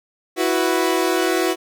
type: chord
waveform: sawtooth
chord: E suspended second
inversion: none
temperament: equal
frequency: 329.6 / 370 / 493.9 Hz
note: E4 / F#4 / B4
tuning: 0 / 0 / 0 cents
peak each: -17 / -16 / -21 dBFS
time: 0.36-1.56 s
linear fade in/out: 50 ms
effects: none